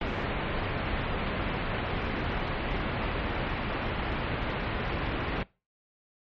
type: low-pass noise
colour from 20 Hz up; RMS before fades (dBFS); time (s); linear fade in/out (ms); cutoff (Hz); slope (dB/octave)
pink; -31; 0.01-5.43; 2; 2900; 24
effects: noise-tail reverb RT60 0.3 s tail -23 dB re dry + MP3 32 kbps